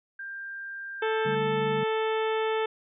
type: tone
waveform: sine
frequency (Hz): 1590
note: G6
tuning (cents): +24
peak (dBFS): -35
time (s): 0.19-1.35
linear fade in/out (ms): 5
type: harmonic tone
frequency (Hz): 440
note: A4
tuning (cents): 0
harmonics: 1 / 2 / 3 / 4 / 5 / 6 / 7 / 8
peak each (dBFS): -26 / -32 / -36 / -38 / -40 / -42 / -43 / -44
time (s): 1.02-2.66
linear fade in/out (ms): 5
type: chord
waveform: sine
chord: D suspended fourth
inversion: none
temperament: equal with one note detuned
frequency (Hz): 144.14 / 196 / 220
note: D3 / G3 / A3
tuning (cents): -32 / 0 / 0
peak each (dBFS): -33 / -35 / -37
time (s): 1.25-1.84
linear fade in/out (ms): 10
effects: none